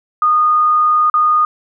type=tone with dropouts; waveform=sine; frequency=1229 Hz; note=D#6; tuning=22 cents flat; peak=-9 dBFS; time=0.22-1.45 s; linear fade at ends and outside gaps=2 ms; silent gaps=1.099-1.14 s; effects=none